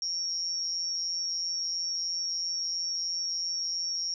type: tone with amplitude modulation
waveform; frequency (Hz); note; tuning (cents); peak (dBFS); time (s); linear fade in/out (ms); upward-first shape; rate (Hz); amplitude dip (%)
sine; 5570; F8; -5; -25; 0.02-4.14; 2; sine; 173; 90
effects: none